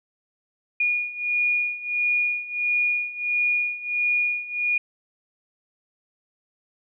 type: beating tone pair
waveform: sine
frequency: 2440 / 2441.5 Hz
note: D#7 / D#7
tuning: -34 / -33 cents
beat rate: 1.5 Hz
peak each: -26 / -23 dBFS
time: 0.8-4.78 s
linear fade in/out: 5 ms
effects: none